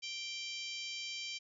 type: harmonic tone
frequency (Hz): 784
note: G5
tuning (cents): 0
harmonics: 3 / 4 / 5 / 6 / 7 / 8 / 9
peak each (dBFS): -45 / -44 / -51 / -47 / -49 / -53 / -55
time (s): 0.02-1.39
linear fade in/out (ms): 20
effects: none